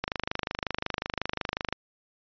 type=click train; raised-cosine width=0.3 ms; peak=-12 dBFS; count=44; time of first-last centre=0.04-1.726 s; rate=25.5 Hz; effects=resampled to 11025 Hz